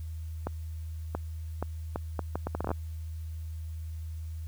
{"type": "accelerating click train", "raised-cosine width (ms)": 1, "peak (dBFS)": -17, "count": 14, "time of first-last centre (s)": [0.47, 2.715], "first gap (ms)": 680, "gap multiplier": 0.7, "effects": ["added 80 Hz sine -35 dBFS peak until 4.47 s", "white hiss -61 dBFS RMS until 4.47 s"]}